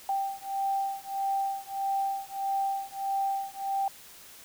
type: beating tone pair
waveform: sine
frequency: 784 / 785.6 Hz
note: G5 / G5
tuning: 0 / +4 cents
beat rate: 1.6 Hz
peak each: -31 dBFS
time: 0.09-3.88 s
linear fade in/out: 2 ms
effects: white hiss -50 dBFS RMS until 4.44 s